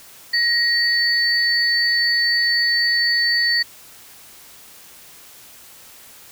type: tone pair together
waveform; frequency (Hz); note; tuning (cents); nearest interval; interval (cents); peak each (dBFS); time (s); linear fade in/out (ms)
sine; 1891 / 4498; A#6 / C#8; +24 / +24; octave + minor third; 1500; -18; 0.33-3.63; 10
effects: white hiss -44 dBFS RMS until 6.31 s